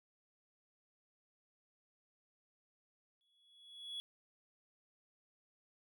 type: tone with exponential growth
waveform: triangle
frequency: 3375 Hz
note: G#7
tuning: 27 cents sharp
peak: -38 dBFS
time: 3.21-4 s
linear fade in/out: 0 ms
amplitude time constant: 170 ms
effects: none